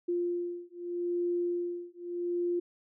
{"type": "beating tone pair", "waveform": "sine", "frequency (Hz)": [349.2, 350.01], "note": ["F4", "F4"], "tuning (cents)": [0, 4], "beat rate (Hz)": 0.81, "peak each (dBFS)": [-33, -33], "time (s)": [0.08, 2.6], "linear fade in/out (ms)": 10, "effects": []}